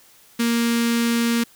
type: tone with notch filter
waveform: sawtooth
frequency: 233.8 Hz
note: A#3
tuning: 5 cents sharp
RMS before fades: -20 dBFS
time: 0.39-1.44 s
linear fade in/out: 10 ms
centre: 690 Hz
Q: 0.58
effects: white hiss -52 dBFS RMS until 1.55 s